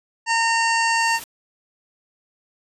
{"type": "harmonic tone", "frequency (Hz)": 915, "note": "A#5", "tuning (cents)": -32, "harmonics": [1, 2, 3, 5, 6, 7, 8, 9], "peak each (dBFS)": [-20, -22, -25, -28, -35, -35, -33, -36], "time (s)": [0.26, 1.2], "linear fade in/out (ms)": 50}
{"type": "noise with exponential growth", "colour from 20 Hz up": "white", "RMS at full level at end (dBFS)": -34, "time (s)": [0.59, 1.24], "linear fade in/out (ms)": 2, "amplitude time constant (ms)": 140}
{"effects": ["resampled to 32000 Hz"]}